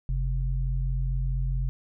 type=tone pair together; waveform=sine; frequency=46.25 / 130.81 Hz; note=F#1 / C3; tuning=0 / 0 cents; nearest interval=octave + tritone; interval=1800 cents; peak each=-25 / -30 dBFS; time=0.09-1.69 s; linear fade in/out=0 ms; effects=none